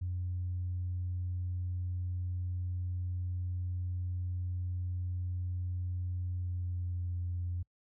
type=tone with pitch glide; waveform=sine; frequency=90 to 88.3 Hz; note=F#2 to F2; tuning=-47 to +20 cents; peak=-32 dBFS; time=0.01-7.63 s; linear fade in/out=10 ms; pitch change=-33 cents; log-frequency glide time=6.2-7.19 s; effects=noise-tail reverb RT60 0.1 s tail -26 dB re dry + tanh soft clip ceiling -28 dBFS